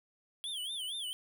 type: tone with vibrato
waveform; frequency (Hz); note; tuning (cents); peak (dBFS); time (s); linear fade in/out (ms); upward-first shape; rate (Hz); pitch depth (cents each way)
square; 3267; G#7; -29; -37; 0.44-1.13; 0; sine; 4.3; 180
effects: none